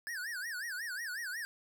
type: tone with vibrato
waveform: square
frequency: 1661.2 Hz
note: G#6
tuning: in tune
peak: -38 dBFS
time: 0.07-1.45 s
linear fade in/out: 0 ms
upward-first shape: sine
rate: 5.5 Hz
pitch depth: 240 cents each way
effects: none